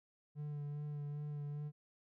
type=tone with vibrato; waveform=triangle; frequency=146.83 Hz; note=D3; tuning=in tune; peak=-38 dBFS; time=0.35-1.72 s; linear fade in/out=50 ms; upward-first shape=sine; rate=2.5 Hz; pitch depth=21 cents each way; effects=none